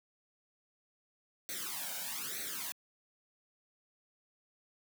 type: noise with flanger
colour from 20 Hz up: white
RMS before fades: -40 dBFS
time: 1.49-2.72 s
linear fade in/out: 0 ms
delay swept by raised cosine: 0.49 to 1.34 ms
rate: 1.1 Hz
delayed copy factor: +1
effects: high-pass 200 Hz 12 dB/octave